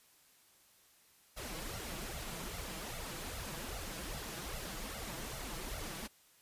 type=noise with flanger; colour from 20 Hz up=pink; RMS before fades=-43 dBFS; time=1.36-6.08 s; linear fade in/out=20 ms; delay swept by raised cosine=1.4 to 6.2 ms; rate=2.5 Hz; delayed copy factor=+0.9; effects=white hiss -66 dBFS RMS until 6.41 s + resampled to 32000 Hz